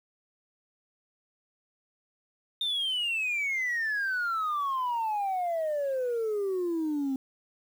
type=exponential sweep; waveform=sine; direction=down; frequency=3655 to 261.6 Hz; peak=-25 dBFS; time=2.61-7.16 s; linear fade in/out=2 ms; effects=tanh soft clip ceiling -25 dBFS + 9-bit